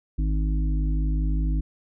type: harmonic tone with a mistuned harmonic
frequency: 51.91 Hz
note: G#1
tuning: in tune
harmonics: 1 / 3 / 5 / 6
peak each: -21 / -31 / -35 / -37 dBFS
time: 0.18-1.61 s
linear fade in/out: 10 ms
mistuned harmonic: 1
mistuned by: +24 cents
effects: none